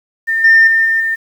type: tone with level steps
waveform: sine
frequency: 1806 Hz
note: A6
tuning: 45 cents sharp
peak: -12 / -3 / -8 / -10 / -13 dBFS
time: 0.27-1.16 s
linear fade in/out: 20 ms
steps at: 0.44 / 0.67 / 0.85 / 1 s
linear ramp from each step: 5 ms
effects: tanh soft clip ceiling -1 dBFS + 7-bit